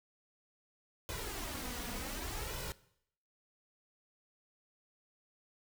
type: noise with flanger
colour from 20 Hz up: pink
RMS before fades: -41 dBFS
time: 1.09-2.72 s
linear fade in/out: 0 ms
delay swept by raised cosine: 2 to 4.2 ms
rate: 0.67 Hz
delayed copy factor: +0.65
effects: noise-tail reverb RT60 0.7 s tail -19 dB re dry